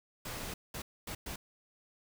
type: noise bursts at uneven times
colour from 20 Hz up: pink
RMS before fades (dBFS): -41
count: 4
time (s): 0.25-0.54 / 0.74-0.82 / 1.07-1.15 / 1.26-1.36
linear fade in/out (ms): 5
effects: none